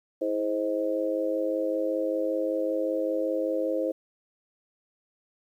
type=harmonic tone with a mistuned harmonic; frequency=105.2 Hz; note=G#2; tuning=23 cents sharp; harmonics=3 / 4 / 5 / 6; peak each=-30 / -35 / -27 / -35 dBFS; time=0.21-3.92 s; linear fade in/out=10 ms; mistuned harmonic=3; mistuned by=+40 cents; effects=10-bit